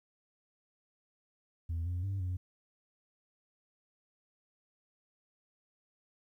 sine tone with pitch steps, 83.3 / 88.8 / 97.7 / 90.8 Hz, E2 / F2 / G2 / F#2, +19 / +29 / -5 / -32 cents, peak -30 dBFS, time 1.69-2.37 s, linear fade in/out 10 ms, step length 170 ms, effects tanh soft clip ceiling -31 dBFS + 12-bit

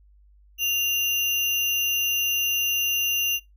sine tone with sample-and-hold, 2794 Hz, F7, in tune, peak -21 dBFS, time 0.58-3.4 s, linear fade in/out 50 ms, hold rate 8820 Hz, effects noise-tail reverb RT60 0.2 s tail -25 dB re dry + added 50 Hz sine -52 dBFS peak until 3.56 s

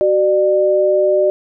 sine tone pair together, 376.7 / 598 Hz, F#4 / D5, +31 / +31 cents, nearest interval minor sixth, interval 800 cents, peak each -15 / -12 dBFS, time 0.01-1.3 s, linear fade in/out 0 ms, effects none

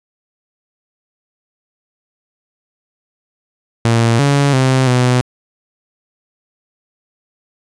sawtooth tone with pitch steps, 115.6 / 141.4 / 130.9 / 125.1 Hz, A#2 / C#3 / C3 / B2, -14 / +35 / +1 / +23 cents, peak -6 dBFS, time 3.85-5.21 s, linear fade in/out 0 ms, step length 340 ms, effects resampled to 22050 Hz

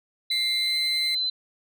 sine tone with pitch glide, 3989 to 4045 Hz, B7 to B7, +17 to +41 cents, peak -23 dBFS, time 0.3-1.3 s, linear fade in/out 5 ms, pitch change +24 cents, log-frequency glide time 0.57-0.74 s
35% pulse tone, 2102 Hz, C7, 7 cents sharp, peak -27 dBFS, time 0.31-1.15 s, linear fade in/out 5 ms
effects none

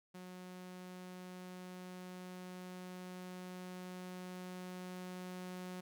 sawtooth tone with level ramp, 182.3 Hz, F#3, 25 cents flat, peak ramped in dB -45 to -40 dBFS, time 0.14-5.81 s, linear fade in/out 10 ms, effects none

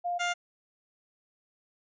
sine / 15% pulse tone pair in turn, 703 / 703 Hz, F5 / F5, +11 / +11 cents, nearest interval unison, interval 0 cents, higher neither, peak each -28 / -21 dBFS, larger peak second, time 0.04-0.19 / 0.19-0.34 s, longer neither, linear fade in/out 20 ms, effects resampled to 16000 Hz

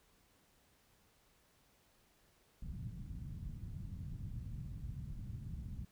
white low-pass noise, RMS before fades -45 dBFS, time 2.62-5.85 s, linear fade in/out 5 ms, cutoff 150 Hz, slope 24 dB/octave, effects pink hiss -71 dBFS RMS until 5.91 s

